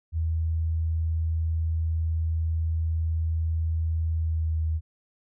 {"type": "tone with pitch glide", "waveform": "sine", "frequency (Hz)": [81, 79.65], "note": ["E2", "D#2"], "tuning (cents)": [-30, 41], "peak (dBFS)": -23, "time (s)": [0.12, 4.81], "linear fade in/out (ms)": 50, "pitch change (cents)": -29, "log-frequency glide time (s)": [4.14, 4.59], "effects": []}